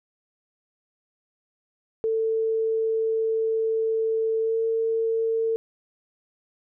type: tone with pitch glide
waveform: sine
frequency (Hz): 445.7 to 450.9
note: A4 to A4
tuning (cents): +22 to +42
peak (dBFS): -21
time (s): 2.04-5.56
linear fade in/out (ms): 0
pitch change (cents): +20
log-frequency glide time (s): 4.41-4.57
effects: none